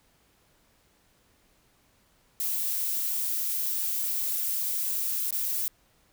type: noise with dropouts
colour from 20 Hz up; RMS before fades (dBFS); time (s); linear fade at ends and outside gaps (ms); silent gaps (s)
violet; -29; 2.4-5.68; 0; 5.307-5.326
effects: pink hiss -65 dBFS RMS until 6.12 s